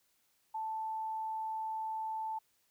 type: tone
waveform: sine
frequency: 880 Hz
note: A5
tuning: in tune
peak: -35 dBFS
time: 0.54-2.39 s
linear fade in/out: 10 ms
effects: white hiss -74 dBFS RMS until 2.7 s